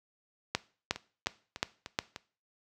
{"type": "two click trains", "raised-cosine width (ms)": 0.2, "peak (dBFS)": [-22, -10], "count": [5, 5], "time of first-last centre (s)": [[0.96, 2.161], [0.55, 1.989]], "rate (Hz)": [3.33, 2.78], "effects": ["noise-tail reverb RT60 0.4 s tail -19 dB re dry", "high-pass 60 Hz 12 dB/octave"]}